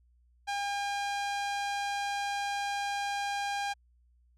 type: tone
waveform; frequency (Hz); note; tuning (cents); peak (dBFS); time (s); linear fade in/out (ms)
sawtooth; 806; G5; +48; -27; 0.47-3.74; 20
effects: added 60 Hz sine -62 dBFS peak until 4.37 s + low-pass 7000 Hz 12 dB/octave